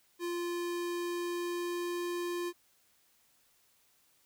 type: tone with pitch glide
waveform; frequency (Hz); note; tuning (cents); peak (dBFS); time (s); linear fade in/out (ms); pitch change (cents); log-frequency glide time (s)
square; 347.6 to 349.8; F4 to F4; -8 to +3; -34; 0.19-2.53; 50; +11; 0.36-2.07
effects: white hiss -69 dBFS RMS until 4.25 s